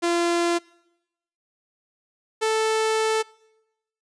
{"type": "tone pair in turn", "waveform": "sawtooth", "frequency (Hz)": [343.1, 439.9], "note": ["F4", "A4"], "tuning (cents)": [-31, 0], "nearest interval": "major third", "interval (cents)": 431, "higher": "second", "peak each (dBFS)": -16, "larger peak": "neither", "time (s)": [[0.02, 0.59], [2.41, 3.23]], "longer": "second", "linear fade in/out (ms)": 20, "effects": ["noise-tail reverb RT60 0.9 s tail -24 dB re dry", "resampled to 22050 Hz"]}